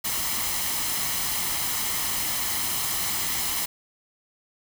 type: noise with comb filter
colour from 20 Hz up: white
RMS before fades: -27 dBFS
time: 0.04-3.66 s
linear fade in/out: 10 ms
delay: 0.98 ms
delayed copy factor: +0.5
effects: none